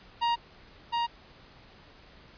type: tone with echo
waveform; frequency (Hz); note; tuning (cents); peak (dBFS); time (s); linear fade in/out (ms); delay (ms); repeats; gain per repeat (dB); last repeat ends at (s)
45% pulse; 940; A#5; +14; -24; 0.21-0.36; 20; 710; 1; -2; 1.07
effects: pink hiss -54 dBFS RMS until 2.37 s + resampled to 11025 Hz